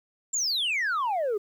sine exponential sweep, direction down, 7510 to 392 Hz, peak -22 dBFS, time 0.33-1.38 s, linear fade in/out 10 ms, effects tanh soft clip ceiling -23 dBFS + 10-bit

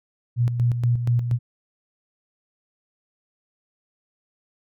sine tone with tremolo, 120.1 Hz, B2, 48 cents flat, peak -16 dBFS, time 0.36-1.39 s, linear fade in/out 50 ms, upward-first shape square, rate 4.2 Hz, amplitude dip 55%, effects none

